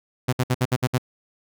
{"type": "tone bursts", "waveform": "sawtooth", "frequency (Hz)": 126.6, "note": "B2", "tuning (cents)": 43, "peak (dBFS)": -14, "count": 7, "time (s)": [0.28, 0.982], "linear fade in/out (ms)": 10, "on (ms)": 48, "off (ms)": 61, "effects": []}